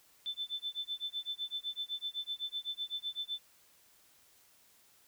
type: tone with tremolo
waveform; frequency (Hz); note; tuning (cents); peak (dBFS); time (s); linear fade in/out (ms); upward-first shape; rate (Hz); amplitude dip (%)
sine; 3527; A7; +3; -33; 0.26-3.39; 0; sine; 7.9; 100
effects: white hiss -65 dBFS RMS until 5.07 s